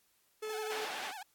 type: tone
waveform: 45% pulse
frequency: 432.2 Hz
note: A4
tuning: 31 cents flat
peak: -37 dBFS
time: 0.42-0.85 s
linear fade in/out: 10 ms
type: tone with vibrato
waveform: sawtooth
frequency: 803 Hz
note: G5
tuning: 41 cents sharp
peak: -39 dBFS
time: 0.49-1.23 s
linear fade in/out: 5 ms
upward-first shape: sine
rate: 11 Hz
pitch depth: 170 cents each way
type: band-pass noise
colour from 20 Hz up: white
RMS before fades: -43 dBFS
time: 0.7-1.12 s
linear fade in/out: 20 ms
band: 360 to 2900 Hz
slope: 12 dB/octave
effects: white hiss -72 dBFS RMS until 1.34 s + AAC 64 kbps